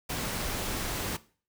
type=noise; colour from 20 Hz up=pink; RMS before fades=-33 dBFS; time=0.09-1.17 s; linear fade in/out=10 ms; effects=noise-tail reverb RT60 0.4 s tail -18 dB re dry